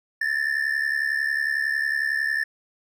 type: ring-modulated tone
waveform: triangle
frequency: 1772 Hz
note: A6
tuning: 12 cents sharp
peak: -17 dBFS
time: 0.21-2.44 s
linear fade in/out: 5 ms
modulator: 35.5 Hz
effects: none